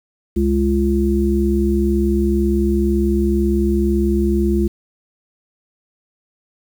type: harmonic tone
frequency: 69 Hz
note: C#2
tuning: 7 cents flat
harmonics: 1 / 3 / 5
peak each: -18 / -18 / -18 dBFS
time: 0.36-4.68 s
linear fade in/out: 10 ms
effects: 7-bit